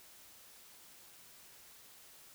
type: silence
effects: white hiss -58 dBFS RMS until 2.34 s